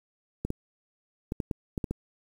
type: clicks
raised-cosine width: 3 ms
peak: -17 dBFS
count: 8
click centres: 0.45 / 0.504 / 1.321 / 1.402 / 1.512 / 1.778 / 1.842 / 1.91 s
effects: 8-bit